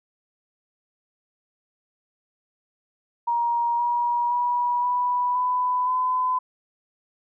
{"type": "tone with pitch steps", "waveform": "sine", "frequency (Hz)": [944, 957.2, 970.5, 984.1, 997.8, 1011.8], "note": ["A#5", "A#5", "B5", "B5", "B5", "B5"], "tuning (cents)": [22, 46, -31, -6, 17, 42], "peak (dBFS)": -20, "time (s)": [3.27, 6.39], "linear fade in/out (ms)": 10, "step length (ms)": 520, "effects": []}